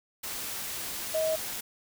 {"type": "tone in noise", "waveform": "sine", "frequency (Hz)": 634, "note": "D#5", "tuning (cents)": 32, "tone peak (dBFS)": -25, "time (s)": [1.14, 1.36], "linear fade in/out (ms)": 10, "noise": "white", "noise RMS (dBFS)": -36, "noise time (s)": [0.23, 1.61], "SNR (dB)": 8, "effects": []}